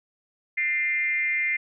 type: tone with frequency modulation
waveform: sine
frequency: 2093 Hz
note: C7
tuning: in tune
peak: -22 dBFS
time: 0.57-1.57 s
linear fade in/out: 10 ms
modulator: 307 Hz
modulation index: 0.62
effects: none